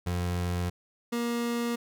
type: tone pair in turn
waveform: 30% pulse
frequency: 88.6 / 236.5 Hz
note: F2 / A#3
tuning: +25 / +25 cents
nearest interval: octave + perfect fourth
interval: 1700 cents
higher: second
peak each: -25 dBFS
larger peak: neither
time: 0.06-0.7 / 1.12-1.76 s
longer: neither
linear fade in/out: 10 ms
effects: none